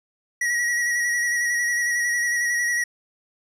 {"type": "tone with vibrato", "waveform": "square", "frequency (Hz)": 1915, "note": "A#6", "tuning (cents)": 46, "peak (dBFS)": -21, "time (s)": [0.41, 2.84], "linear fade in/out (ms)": 5, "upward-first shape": "square", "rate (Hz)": 11, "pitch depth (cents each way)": 24, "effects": ["low-pass 11000 Hz 12 dB/octave"]}